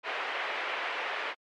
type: band-pass noise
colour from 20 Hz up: white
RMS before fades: -34 dBFS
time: 0.03-1.35 s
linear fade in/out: 50 ms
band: 430 to 2600 Hz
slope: 24 dB/octave
effects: MP3 64 kbps